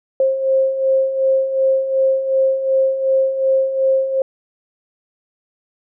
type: beating tone pair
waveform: sine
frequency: 530 / 532.7 Hz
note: C5 / C5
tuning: +22 / +31 cents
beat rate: 2.7 Hz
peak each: -21 / -14 dBFS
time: 0.2-4.22 s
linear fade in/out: 2 ms
effects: none